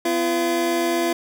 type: tone pair together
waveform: 25% pulse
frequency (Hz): 252 / 340.4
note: B3 / F4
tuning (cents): +35 / -44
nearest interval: perfect fourth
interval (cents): 521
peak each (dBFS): -24 / -16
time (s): 0.05-1.13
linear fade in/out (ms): 5
effects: none